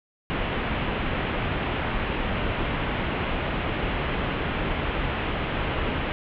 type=low-pass noise; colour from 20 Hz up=pink; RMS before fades=-27 dBFS; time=0.3-6.12 s; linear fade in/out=0 ms; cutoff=3200 Hz; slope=48 dB/octave; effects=none